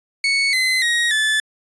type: tone with pitch steps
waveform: 30% pulse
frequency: 2217 / 2045 / 1885.9 / 1739.4 Hz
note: C#7 / C7 / A#6 / A6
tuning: 0 / -40 / +20 / -20 cents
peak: -13 dBFS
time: 0.24-1.4 s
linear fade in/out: 2 ms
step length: 290 ms
effects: resampled to 22050 Hz